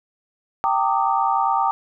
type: chord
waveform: sine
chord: Eb major seventh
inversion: first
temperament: equal with one note detuned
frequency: 784 / 911.6 / 1174.7 / 1244.5 Hz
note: G5 / Bb5 / D6 / Eb6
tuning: 0 / -39 / 0 / 0 cents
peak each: -21 / -21 / -23 / -27 dBFS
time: 0.64-1.71 s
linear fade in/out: 0 ms
effects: none